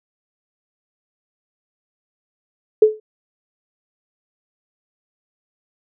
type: tone with exponential decay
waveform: sine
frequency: 431 Hz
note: A4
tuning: 36 cents flat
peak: -3 dBFS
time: 2.82-3 s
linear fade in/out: 5 ms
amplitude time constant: 37 ms
effects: none